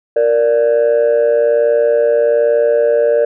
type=tone pair together; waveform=sine; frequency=466.1 / 587.3 Hz; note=A#4 / D5; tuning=0 / 0 cents; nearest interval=major third; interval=400 cents; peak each=-10 dBFS; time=0.16-3.25 s; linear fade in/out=5 ms; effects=tanh soft clip ceiling -6 dBFS